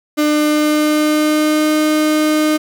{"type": "tone with pitch glide", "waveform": "35% pulse", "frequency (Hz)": [300.4, 306.9], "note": ["D4", "D#4"], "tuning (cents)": [39, -24], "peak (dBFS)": -10, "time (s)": [0.17, 2.58], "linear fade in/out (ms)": 20, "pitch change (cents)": 37, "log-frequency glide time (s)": [0.32, 1.72], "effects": ["8-bit"]}